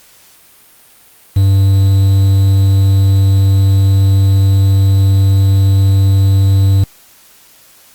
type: tone with quantisation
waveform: triangle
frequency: 97.4 Hz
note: G2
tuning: 11 cents flat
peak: -4 dBFS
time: 1.36-6.84 s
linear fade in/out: 5 ms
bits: 5
effects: white hiss -44 dBFS RMS until 7.94 s + Opus 48 kbps